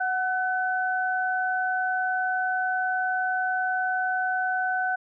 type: tone pair together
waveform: sine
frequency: 740 / 1509.4 Hz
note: F#5 / F#6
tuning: 0 / +34 cents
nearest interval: octave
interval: 1234 cents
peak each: -26 dBFS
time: 0-4.96 s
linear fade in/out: 10 ms
effects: none